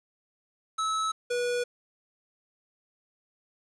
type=tone pair in turn; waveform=square; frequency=1299 / 486.6 Hz; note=E6 / B4; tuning=-26 / -26 cents; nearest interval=octave + perfect fourth; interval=1700 cents; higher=first; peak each=-27 / -27 dBFS; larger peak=neither; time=0.78-1.12 / 1.3-1.64 s; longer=neither; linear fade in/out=10 ms; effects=resampled to 22050 Hz + 9-bit